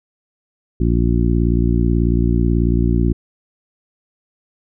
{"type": "harmonic tone", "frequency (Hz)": 58.27, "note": "A#1", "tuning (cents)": 0, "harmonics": [1, 2, 3, 4, 5, 6], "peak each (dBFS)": [-16, -19, -21, -22, -23, -24], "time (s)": [0.8, 3.13], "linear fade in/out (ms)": 5, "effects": []}